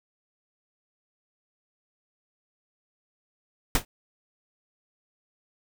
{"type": "noise with exponential decay", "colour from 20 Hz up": "pink", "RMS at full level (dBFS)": -17, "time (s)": [3.75, 3.85], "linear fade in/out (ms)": 2, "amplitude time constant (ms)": 21, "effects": []}